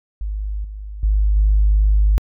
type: tone with level steps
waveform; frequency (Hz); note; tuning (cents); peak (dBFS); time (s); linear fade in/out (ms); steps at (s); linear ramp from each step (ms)
sine; 51.4; G#1; -17; -21 / -28 / -12 / -10; 0.21-2.18; 0; 0.64 / 1.03 / 1.36; 5
effects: tanh soft clip ceiling -6 dBFS